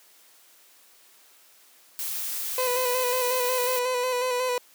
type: noise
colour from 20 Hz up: blue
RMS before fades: -31 dBFS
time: 1.99-3.79 s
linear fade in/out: 0 ms
type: tone with vibrato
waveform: 30% pulse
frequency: 501 Hz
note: B4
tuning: 25 cents sharp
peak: -21 dBFS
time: 2.58-4.58 s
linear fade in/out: 2 ms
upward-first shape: square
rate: 5.5 Hz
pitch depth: 29 cents each way
effects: white hiss -56 dBFS RMS until 4.74 s + high-pass 300 Hz 12 dB/octave